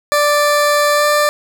20% pulse tone with pitch glide, 587.3 to 592.1 Hz, D5 to D5, 0 to +14 cents, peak -6 dBFS, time 0.12-1.29 s, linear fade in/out 0 ms, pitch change +14 cents, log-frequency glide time 0.94-1.06 s, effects none

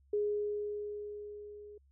sine tone with level ramp, 415.3 Hz, G#4, in tune, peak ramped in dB -28 to -48 dBFS, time 0.13-1.78 s, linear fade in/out 5 ms, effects added 68 Hz sine -63 dBFS peak until 1.91 s

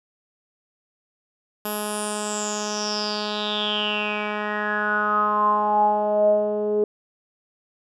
10% pulse tone with low-pass filter sweep, 209.8 Hz, G#3, 18 cents sharp, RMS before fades -23 dBFS, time 1.65-6.84 s, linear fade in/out 2 ms, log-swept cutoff 12000 to 440 Hz, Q 9.9, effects none

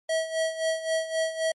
square tone with tremolo, 645 Hz, E5, 38 cents flat, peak -23 dBFS, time 0.09-1.52 s, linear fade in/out 5 ms, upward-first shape sine, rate 3.8 Hz, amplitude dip 75%, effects MP3 48 kbps

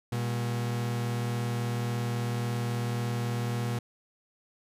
40% pulse tone pair together, 120 / 201.8 Hz, B2 / G#3, -49 / -49 cents, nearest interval major sixth, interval 900 cents, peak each -28 / -37 dBFS, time 0.12-3.79 s, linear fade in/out 5 ms, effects resampled to 32000 Hz

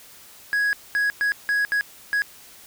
triangle tone bursts at uneven times, 1663 Hz, G#6, 2 cents sharp, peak -17 dBFS, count 6, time 0.53-0.73 / 0.95-1.1 / 1.21-1.32 / 1.49-1.65 / 1.72-1.81 / 2.13-2.22 s, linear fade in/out 0 ms, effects white hiss -47 dBFS RMS until 2.66 s

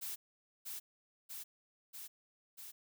blue noise with echo, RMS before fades -42 dBFS, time 0.01-0.16 s, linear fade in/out 20 ms, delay 640 ms, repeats 4, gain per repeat -2 dB, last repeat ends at 2.72 s, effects none

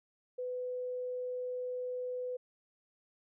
sine tone, 500 Hz, B4, 21 cents sharp, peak -35 dBFS, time 0.38-2.37 s, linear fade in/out 10 ms, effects none

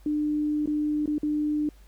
sine tone with dropouts, 299.5 Hz, D4, 34 cents sharp, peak -23 dBFS, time 0.06-1.69 s, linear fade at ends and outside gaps 2 ms, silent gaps 0.659-0.674 / 1.059-1.076 / 1.182-1.231 s, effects added 50 Hz sine -49 dBFS peak until 1.87 s + pink hiss -61 dBFS RMS until 1.87 s

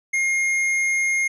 sine tone with hard clipping, 2135 Hz, C7, 34 cents sharp, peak -20 dBFS, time 0.13-1.28 s, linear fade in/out 10 ms, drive 8 dB, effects none

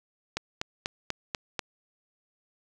click train, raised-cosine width 0.2 ms, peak -12 dBFS, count 6, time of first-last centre 0.37-1.592 s, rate 4.09 Hz, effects none

